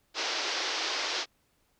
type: band-pass noise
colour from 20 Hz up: white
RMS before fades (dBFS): -32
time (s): 0.14-1.26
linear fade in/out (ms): 50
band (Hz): 310 to 5700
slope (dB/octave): 48
effects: pink hiss -71 dBFS RMS until 1.79 s